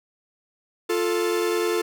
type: tone pair together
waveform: 45% pulse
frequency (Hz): 350.1 / 440.4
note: F4 / A4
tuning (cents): +4 / +2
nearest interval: major third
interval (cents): 398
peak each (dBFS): -24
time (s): 0.89-1.82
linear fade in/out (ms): 10
effects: none